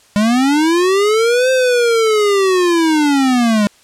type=linear two-way sweep; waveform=square; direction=up then down; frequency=201.6 to 523.3 to 201.6 Hz; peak=-11 dBFS; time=0.16-3.67 s; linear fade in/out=0 ms; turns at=1.51 s; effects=white hiss -49 dBFS RMS until 3.83 s + low-pass 9000 Hz 12 dB/octave